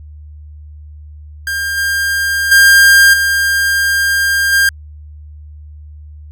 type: tone with level steps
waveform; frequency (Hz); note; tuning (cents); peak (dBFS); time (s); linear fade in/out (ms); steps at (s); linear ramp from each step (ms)
45% pulse; 1601; G6; +36; -16 / -13 / -4 / -11 / -8; 1.47-4.69; 2; 1.77 / 2.51 / 3.13 / 4.52; 10
effects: added 75 Hz sine -31 dBFS peak until 6.31 s